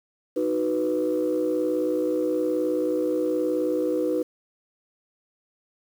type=chord; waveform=sine; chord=B major; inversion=first; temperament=equal; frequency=311.1 / 370 / 493.9 Hz; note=D#4 / F#4 / B4; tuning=0 / 0 / 0 cents; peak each=-25 / -27 / -24 dBFS; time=0.36-4.23 s; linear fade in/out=10 ms; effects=tanh soft clip ceiling -15 dBFS + 8-bit